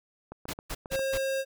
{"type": "click train", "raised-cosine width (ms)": 1, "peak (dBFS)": -26, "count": 6, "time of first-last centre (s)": [0.32, 0.993], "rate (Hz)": 7.43}
{"type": "noise bursts", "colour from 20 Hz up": "pink", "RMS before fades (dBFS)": -35, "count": 4, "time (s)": [0.48, 1.18], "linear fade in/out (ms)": 10, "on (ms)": 55, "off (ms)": 160}
{"type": "tone", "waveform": "square", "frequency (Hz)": 537, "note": "C5", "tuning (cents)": 45, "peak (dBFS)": -28, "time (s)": [0.9, 1.45], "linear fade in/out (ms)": 50}
{"effects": []}